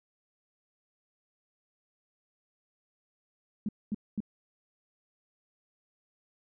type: tone bursts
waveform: sine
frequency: 210 Hz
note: G#3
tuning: 19 cents sharp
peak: -28 dBFS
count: 3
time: 3.66-4.204 s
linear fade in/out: 2 ms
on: 28 ms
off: 230 ms
effects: none